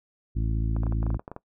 harmonic tone, 55 Hz, A1, in tune, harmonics 1 / 2 / 3 / 4 / 5 / 6, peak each -25 / -29 / -38 / -38 / -40 / -42 dBFS, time 0.35-1.18 s, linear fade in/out 20 ms
clicks, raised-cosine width 1 ms, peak -23 dBFS, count 12, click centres 0.765 / 0.834 / 0.867 / 0.924 / 1.029 / 1.066 / 1.104 / 1.145 / 1.195 / 1.279 / 1.316 / 1.364 s
effects noise-tail reverb RT60 0.1 s tail -20 dB re dry

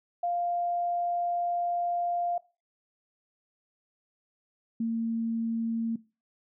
sine tone pair in turn, 698.5 / 228 Hz, F5 / A#3, 0 / -38 cents, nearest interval octave + perfect fifth, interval 1938 cents, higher first, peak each -26 dBFS, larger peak neither, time 0.23-2.38 / 4.8-5.96 s, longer first, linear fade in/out 5 ms, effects noise-tail reverb RT60 0.3 s tail -20 dB re dry

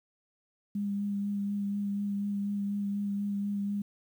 sine tone with vibrato, 202 Hz, G#3, 48 cents flat, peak -29 dBFS, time 0.75-3.82 s, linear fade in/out 5 ms, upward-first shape sine, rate 4.1 Hz, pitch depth 15 cents each way, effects 10-bit

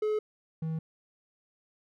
triangle tone pair in turn, 427 / 160.27 Hz, G#4 / E3, +48 / -48 cents, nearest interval octave + perfect fourth, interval 1696 cents, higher first, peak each -24 / -28 dBFS, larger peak first, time 0.02-0.19 / 0.62-0.79 s, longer neither, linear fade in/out 5 ms, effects none

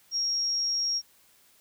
sine tone, 5588 Hz, F8, in tune, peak -25 dBFS, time 0.11-1.02 s, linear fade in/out 50 ms, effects white hiss -61 dBFS RMS until 1.6 s

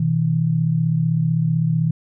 sine tone pair together, 125.6 / 161.36 Hz, B2 / E3, +30 / -37 cents, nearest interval major third, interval 433 cents, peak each -21 / -17 dBFS, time 0-1.91 s, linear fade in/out 5 ms, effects none

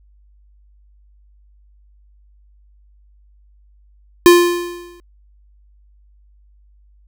square tone with exponential decay, 349.2 Hz, F4, in tune, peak -3 dBFS, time 4.26-5 s, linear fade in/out 0 ms, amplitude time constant 160 ms, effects added 50 Hz sine -48 dBFS peak until 7.07 s

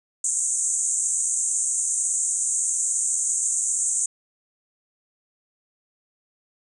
white band-pass noise, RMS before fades -24 dBFS, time 0.24-4.06 s, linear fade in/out 5 ms, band 6500 to 8900 Hz, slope 96 dB/octave, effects none

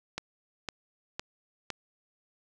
click train, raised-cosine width 0.2 ms, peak -16 dBFS, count 4, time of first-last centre 0.18-1.703 s, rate 1.97 Hz, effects none

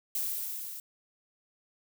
violet noise with level ramp, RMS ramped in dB -31 to -42 dBFS, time 0.15-0.8 s, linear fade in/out 2 ms, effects none

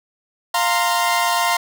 sawtooth chord, F suspended fourth, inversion none, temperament equal with one note detuned, 698.5 / 924.8 / 1046.5 Hz, F5 / Bb5 / C6, 0 / -14 / 0 cents, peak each -17 dBFS, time 0.54-1.57 s, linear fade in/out 5 ms, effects none

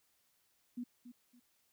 sine tone with echo, 243.6 Hz, B3, 24 cents flat, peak -38 dBFS, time 0.77-0.84 s, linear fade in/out 10 ms, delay 280 ms, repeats 2, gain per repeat -11 dB, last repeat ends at 1.4 s, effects white hiss -75 dBFS RMS until 1.72 s

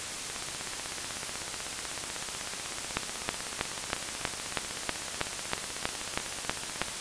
two click trains, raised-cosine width 0.3 ms, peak -9 / -20 dBFS, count 13 / 107, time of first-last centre 2.97-6.816 / 0.3-6.884 s, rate 3.12 / 16.1 Hz, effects white hiss -36 dBFS RMS until 7 s + resampled to 22050 Hz

